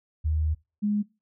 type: tone pair in turn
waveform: sine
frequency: 77.78 / 207.6 Hz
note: D#2 / G#3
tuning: 0 / 0 cents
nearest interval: octave + perfect fourth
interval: 1700 cents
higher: second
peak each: -22 dBFS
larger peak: neither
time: 0.24-0.55 / 0.82-1.03 s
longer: first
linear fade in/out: 20 ms
effects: noise-tail reverb RT60 0.3 s tail -24 dB re dry